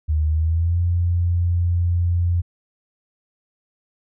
sine tone with pitch glide, 77.1 to 87.04 Hz, D#2 to F2, -15 to -5 cents, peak -16 dBFS, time 0.08-2.42 s, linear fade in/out 20 ms, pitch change +210 cents, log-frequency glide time 0.28-0.79 s, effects none

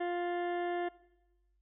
harmonic tone, 350.5 Hz, F4, 6 cents sharp, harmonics 1 / 2 / 3 / 4 / 5 / 6 / 8 / 9 / 10, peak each -34 / -36 / -50 / -52 / -45 / -51 / -58 / -58 / -62 dBFS, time 0-0.89 s, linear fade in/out 10 ms, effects noise-tail reverb RT60 1.0 s tail -20 dB re dry + added 50 Hz sine -70 dBFS peak until 1.61 s

